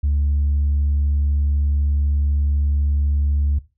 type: tone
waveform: sine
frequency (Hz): 72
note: D2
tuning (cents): -34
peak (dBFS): -14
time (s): 0.03-3.59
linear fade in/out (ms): 10
effects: noise-tail reverb RT60 0.3 s tail -18 dB re dry + tanh soft clip ceiling -13 dBFS